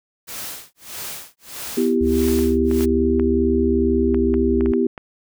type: noise with tremolo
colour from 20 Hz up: white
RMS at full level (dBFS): -30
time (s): 0.27-2.86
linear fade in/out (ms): 20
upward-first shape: sine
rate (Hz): 1.6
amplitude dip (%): 100
type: chord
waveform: sine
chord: E minor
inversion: second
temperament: equal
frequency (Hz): 246.9 / 329.6 / 392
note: B3 / E4 / G4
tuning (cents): 0 / 0 / 0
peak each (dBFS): -19 / -22 / -19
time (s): 1.77-4.87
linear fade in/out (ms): 5
type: tone with pitch glide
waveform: sine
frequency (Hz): 72.1 to 67.66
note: D2 to C#2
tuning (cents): -31 to -41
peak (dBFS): -23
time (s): 2.01-4.72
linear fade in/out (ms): 0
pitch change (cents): -110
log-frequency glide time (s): 3.73-4.2
type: clicks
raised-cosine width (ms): 0.5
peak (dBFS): -18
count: 11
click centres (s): 2.285 / 2.39 / 2.713 / 2.808 / 3.197 / 4.145 / 4.341 / 4.609 / 4.66 / 4.736 / 4.978
effects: none